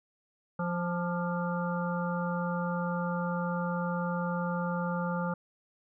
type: harmonic tone with a mistuned harmonic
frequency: 175.1 Hz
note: F3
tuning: 5 cents sharp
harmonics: 1 / 3 / 5 / 7 / 8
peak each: -31 / -36 / -38 / -39 / -40 dBFS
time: 0.59-5.34 s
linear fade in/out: 5 ms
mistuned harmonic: 7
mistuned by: -41 cents
effects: none